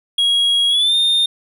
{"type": "tone with pitch glide", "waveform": "triangle", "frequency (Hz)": [3300, 3640], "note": ["G#7", "A#7"], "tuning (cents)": [-12, -42], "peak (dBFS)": -11, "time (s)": [0.18, 1.26], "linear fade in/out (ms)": 5, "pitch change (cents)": 170, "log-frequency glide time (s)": [0.69, 0.95], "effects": []}